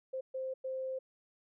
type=tone bursts at uneven times; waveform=sine; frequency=523.3 Hz; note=C5; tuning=in tune; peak=-35 dBFS; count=3; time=0.13-0.21 / 0.34-0.54 / 0.64-0.99 s; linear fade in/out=10 ms; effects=none